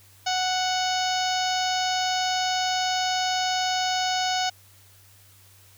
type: harmonic tone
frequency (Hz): 740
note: F#5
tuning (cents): 0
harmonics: 1 / 2 / 3 / 4 / 5 / 6 / 7 / 8 / 9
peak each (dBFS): -25 / -32 / -36 / -32 / -34 / -34 / -33 / -40 / -36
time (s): 0.26-4.5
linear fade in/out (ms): 10
effects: added 97 Hz sine -55 dBFS peak until 5.77 s + white hiss -55 dBFS RMS until 5.77 s

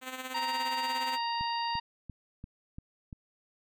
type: tone with tremolo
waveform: 5% pulse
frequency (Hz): 257.8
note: C4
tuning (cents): -26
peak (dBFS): -24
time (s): 0.01-1.19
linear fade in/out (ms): 50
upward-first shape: sine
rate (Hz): 17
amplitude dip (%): 60
type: harmonic tone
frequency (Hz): 934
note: A#5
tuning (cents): +3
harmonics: 1 / 2 / 3 / 4 / 5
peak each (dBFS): -31 / -41 / -40 / -45 / -39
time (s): 0.34-1.8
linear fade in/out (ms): 10
type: click train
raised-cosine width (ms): 5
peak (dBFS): -30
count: 6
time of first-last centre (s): 1.41-3.128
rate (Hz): 2.91
effects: none

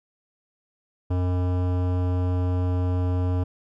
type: tone with hard clipping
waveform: sine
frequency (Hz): 90.3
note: F#2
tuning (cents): -42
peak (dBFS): -23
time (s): 1.1-3.44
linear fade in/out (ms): 10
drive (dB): 17
effects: none

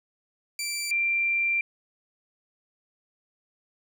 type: tone pair in turn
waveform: 15% pulse / sine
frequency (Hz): 2343 / 2365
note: D7 / D7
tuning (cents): -5 / +12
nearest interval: unison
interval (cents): 17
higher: second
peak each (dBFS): -22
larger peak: neither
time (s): 0.59-0.91 / 0.91-1.61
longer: second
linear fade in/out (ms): 2
effects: none

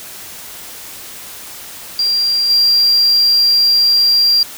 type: tone with level steps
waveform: sine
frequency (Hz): 4755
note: D8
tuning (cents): +21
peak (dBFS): -11 / -6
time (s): 1.99-4.43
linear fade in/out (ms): 2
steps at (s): 2.49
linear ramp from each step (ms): 20
effects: tanh soft clip ceiling -7 dBFS + white hiss -32 dBFS RMS until 4.57 s

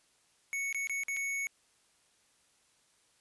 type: tone with dropouts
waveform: square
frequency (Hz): 2217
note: C#7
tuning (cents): 0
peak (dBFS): -33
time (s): 0.53-1.47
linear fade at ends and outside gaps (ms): 0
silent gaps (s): 0.727-0.746 / 0.872-0.896 / 1.035-1.083 / 1.165-1.169
effects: white hiss -69 dBFS RMS until 3.2 s + resampled to 24000 Hz

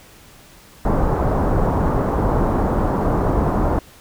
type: low-pass noise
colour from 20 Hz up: pink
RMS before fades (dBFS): -18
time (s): 0.85-3.79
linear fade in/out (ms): 2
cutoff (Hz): 1100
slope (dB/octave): 24
effects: pink hiss -46 dBFS RMS until 4 s

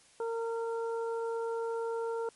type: harmonic tone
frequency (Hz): 458.9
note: A#4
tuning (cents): -27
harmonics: 1 / 2 / 3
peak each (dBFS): -32 / -40 / -45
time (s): 0.2-2.29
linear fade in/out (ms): 2
effects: white hiss -61 dBFS RMS until 2.35 s + MP3 48 kbps

